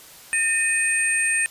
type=tone cluster; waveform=sine; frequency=1813 / 2505 / 8700 Hz; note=A#6 / D#7 / C#9; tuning=-49 / +11 / -33 cents; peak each=-23 dBFS; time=0.33-1.46 s; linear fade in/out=0 ms; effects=white hiss -45 dBFS RMS until 1.5 s + resampled to 32000 Hz